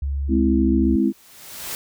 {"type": "tone", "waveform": "sine", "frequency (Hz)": 69.7, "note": "C#2", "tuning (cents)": 10, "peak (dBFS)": -21, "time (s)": [0.02, 0.96], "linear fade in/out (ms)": 5}
{"type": "chord", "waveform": "sine", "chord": "Ab augmented", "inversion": "none", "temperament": "equal", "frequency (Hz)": [207.7, 261.6, 329.6], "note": ["Ab3", "C4", "E4"], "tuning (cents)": [0, 0, 0], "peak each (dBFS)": -20, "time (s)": [0.28, 1.13], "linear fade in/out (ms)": 50}
{"type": "noise with exponential growth", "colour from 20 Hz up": "white", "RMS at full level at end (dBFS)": -28, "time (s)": [0.83, 1.75], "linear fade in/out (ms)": 0, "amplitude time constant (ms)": 200}
{"effects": []}